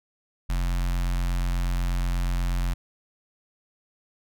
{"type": "tone with notch filter", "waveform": "square", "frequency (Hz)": 44.14, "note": "F1", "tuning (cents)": 19, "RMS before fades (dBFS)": -25, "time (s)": [0.49, 2.74], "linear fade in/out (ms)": 10, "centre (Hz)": 420, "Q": 0.76, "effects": []}